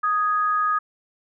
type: tone pair together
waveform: sine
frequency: 1246.3 / 1661.2 Hz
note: D#6 / G#6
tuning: +2 / 0 cents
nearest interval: perfect fourth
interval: 498 cents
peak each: -19 / -28 dBFS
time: 0.03-0.79 s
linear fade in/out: 10 ms
effects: none